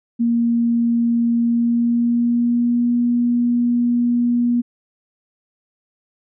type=tone with pitch glide; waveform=sine; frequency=234.4 to 240.3 Hz; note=A#3 to B3; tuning=+10 to -47 cents; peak=-14 dBFS; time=0.19-4.62 s; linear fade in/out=20 ms; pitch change=+43 cents; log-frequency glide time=1.41-2.93 s; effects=none